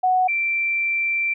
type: tone pair in turn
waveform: sine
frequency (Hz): 740 / 2349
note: F#5 / D7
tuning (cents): 0 / 0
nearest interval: octave + minor sixth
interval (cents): 2000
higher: second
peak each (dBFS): -15 / -19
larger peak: first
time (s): 0.03-0.28 / 0.28-1.34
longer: second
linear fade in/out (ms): 10
effects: none